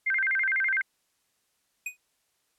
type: tone with vibrato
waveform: sine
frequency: 1815 Hz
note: A#6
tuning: 47 cents flat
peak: -23 dBFS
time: 0.06-0.82 s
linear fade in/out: 10 ms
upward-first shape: square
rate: 12 Hz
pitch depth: 260 cents each way
type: tone with exponential decay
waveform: square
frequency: 2489 Hz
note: D#7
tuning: in tune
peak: -28 dBFS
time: 1.86-1.97 s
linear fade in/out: 5 ms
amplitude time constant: 23 ms
effects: white hiss -73 dBFS RMS until 2.58 s + low-pass 12000 Hz 12 dB/octave